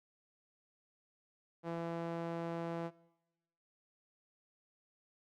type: tone with band-pass filter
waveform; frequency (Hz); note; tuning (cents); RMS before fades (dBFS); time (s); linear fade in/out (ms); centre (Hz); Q
sawtooth; 167.8; E3; +31; -40; 1.63-2.91; 50; 570; 0.84
effects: noise-tail reverb RT60 0.9 s tail -20 dB re dry + Opus 48 kbps